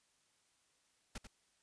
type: noise with echo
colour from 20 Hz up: pink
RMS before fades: -43 dBFS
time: 1.15-1.18 s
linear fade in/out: 5 ms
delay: 91 ms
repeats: 1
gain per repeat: -8 dB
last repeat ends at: 1.271 s
effects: white hiss -75 dBFS RMS until 1.62 s + resampled to 22050 Hz